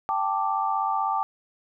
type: chord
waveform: sine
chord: G suspended second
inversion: none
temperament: equal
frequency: 784 / 880 / 1174.7 Hz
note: G5 / A5 / D6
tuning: 0 / 0 / 0 cents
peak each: -27 dBFS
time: 0.09-1.23 s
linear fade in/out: 0 ms
effects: none